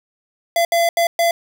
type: tone bursts at uneven times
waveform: square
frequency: 679 Hz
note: F5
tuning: 49 cents flat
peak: -14 dBFS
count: 4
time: 0.56-0.65 / 0.72-0.89 / 0.97-1.07 / 1.19-1.31 s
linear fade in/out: 2 ms
effects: 8-bit